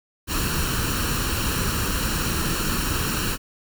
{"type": "noise with comb filter", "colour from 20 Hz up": "pink", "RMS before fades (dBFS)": -24, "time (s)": [0.27, 3.38], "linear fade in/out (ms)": 50, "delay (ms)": 0.71, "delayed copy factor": 0.65, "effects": []}